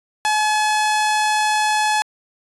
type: tone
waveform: sawtooth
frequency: 853 Hz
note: G#5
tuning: 46 cents sharp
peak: -12 dBFS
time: 0.25-2.02 s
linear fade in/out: 0 ms
effects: resampled to 24000 Hz